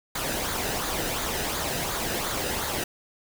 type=noise with flanger; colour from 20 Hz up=pink; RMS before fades=-29 dBFS; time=0.15-2.84 s; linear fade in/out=5 ms; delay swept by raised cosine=0.36 to 0.92 ms; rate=2.8 Hz; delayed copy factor=-0.5; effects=none